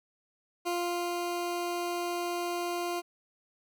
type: tone with ADSR envelope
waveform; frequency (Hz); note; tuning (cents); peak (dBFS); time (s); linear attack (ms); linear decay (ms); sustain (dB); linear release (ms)
20% pulse; 349.2; F4; 0; -24; 0.65-3.02; 22; 460; -2; 33
effects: none